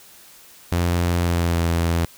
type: tone with pitch glide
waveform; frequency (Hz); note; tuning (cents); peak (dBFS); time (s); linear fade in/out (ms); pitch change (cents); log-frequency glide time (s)
sawtooth; 86.9 to 84.23; F2 to E2; -8 to +38; -14; 0.72-2.05; 0; -54; 1.19-1.63
effects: white hiss -47 dBFS RMS until 2.17 s